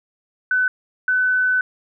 sine tone bursts at uneven times, 1506 Hz, F#6, 30 cents sharp, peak -15 dBFS, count 2, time 0.51-0.68 / 1.08-1.61 s, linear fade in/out 2 ms, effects none

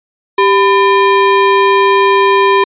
square ring-modulated tone, 698.5 Hz, F5, in tune, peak -4 dBFS, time 0.38-2.64 s, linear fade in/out 5 ms, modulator 305 Hz, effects resampled to 8000 Hz

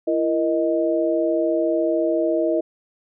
sine tone cluster, 335.2 / 469 / 625 Hz, E4 / A#4 / D#5, +29 / +11 / +8 cents, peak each -21 / -25 / -21 dBFS, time 0.07-2.61 s, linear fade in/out 10 ms, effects none

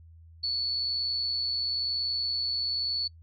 sine tone with amplitude modulation, 4435 Hz, C#8, in tune, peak -25 dBFS, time 0.43-3.08 s, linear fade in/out 10 ms, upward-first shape sine, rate 121 Hz, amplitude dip 35%, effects noise-tail reverb RT60 0.1 s tail -26 dB re dry + added 82 Hz sine -49 dBFS peak until 3.22 s

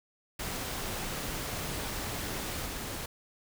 pink noise with level steps, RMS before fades -36 / -38 dBFS, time 0.39-3.06 s, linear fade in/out 5 ms, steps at 2.66 s, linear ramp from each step 2 ms, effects none

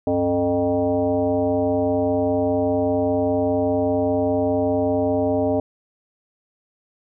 sine tone with frequency modulation, 440 Hz, A4, in tune, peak -17 dBFS, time 0.07-5.6 s, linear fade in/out 2 ms, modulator 171 Hz, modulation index 1.6, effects none

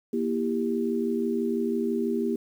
sine chord, E diminished, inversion second, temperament just, 237.3 / 329.6 / 395.6 Hz, Bb3 / E4 / G4, +31 / 0 / +16 cents, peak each -27 / -31 / -28 dBFS, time 0.13-2.36 s, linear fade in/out 5 ms, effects 9-bit

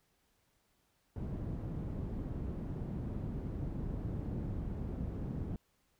white low-pass noise, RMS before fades -39 dBFS, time 1.16-5.56 s, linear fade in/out 2 ms, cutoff 180 Hz, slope 12 dB/octave, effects pink hiss -75 dBFS RMS until 5.99 s

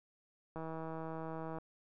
click train, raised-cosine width 1 ms, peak -30 dBFS, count 166, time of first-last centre 0.56-1.585 s, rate 161 Hz, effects none

